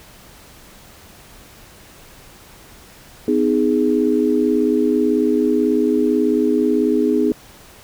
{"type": "chord", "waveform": "sine", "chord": "G# minor", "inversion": "first", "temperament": "equal with one note detuned", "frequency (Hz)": [252.9, 311.1, 415.3], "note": ["B3", "D#4", "G#4"], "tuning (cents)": [41, 0, 0], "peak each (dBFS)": -18, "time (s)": [3.28, 7.32], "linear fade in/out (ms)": 2, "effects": ["pink hiss -44 dBFS RMS until 7.83 s"]}